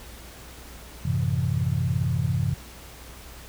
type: chord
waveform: sine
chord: F# half-diminished seventh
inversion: none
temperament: equal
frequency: 92.5 / 110 / 130.81 / 164.81 Hz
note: F#2 / A2 / C3 / E3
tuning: 0 / 0 / 0 / 0 cents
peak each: -27 / -30 / -25 / -29 dBFS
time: 1.05-2.54 s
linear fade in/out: 5 ms
effects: added 60 Hz sine -45 dBFS peak until 3.48 s + pink hiss -45 dBFS RMS until 3.48 s